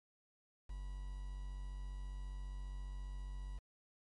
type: tone with quantisation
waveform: triangle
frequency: 47.39 Hz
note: F#1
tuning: 42 cents sharp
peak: -40 dBFS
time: 0.69-3.59 s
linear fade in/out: 10 ms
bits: 10
effects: MP3 48 kbps